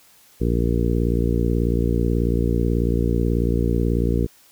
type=harmonic tone; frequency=58.27 Hz; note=A#1; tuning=in tune; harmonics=1 / 2 / 3 / 4 / 5 / 6 / 7 / 8; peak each=-21 / -24 / -26 / -27 / -28 / -29 / -29 / -30 dBFS; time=0.4-4.27 s; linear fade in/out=20 ms; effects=white hiss -53 dBFS RMS until 4.51 s